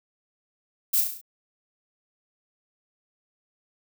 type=noise with echo; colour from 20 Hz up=violet; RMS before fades=-22 dBFS; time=0.93-1.01 s; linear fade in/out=10 ms; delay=34 ms; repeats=6; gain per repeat=-4 dB; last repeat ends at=1.214 s; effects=none